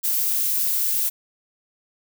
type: noise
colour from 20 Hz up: violet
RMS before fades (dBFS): -22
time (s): 0.03-1.1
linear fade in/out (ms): 20
effects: none